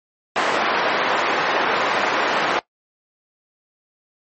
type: band-pass noise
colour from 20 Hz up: white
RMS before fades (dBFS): -20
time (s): 0.36-2.59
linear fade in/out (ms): 0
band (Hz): 350 to 1500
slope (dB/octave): 12
effects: noise-tail reverb RT60 0.1 s tail -19 dB re dry + MP3 32 kbps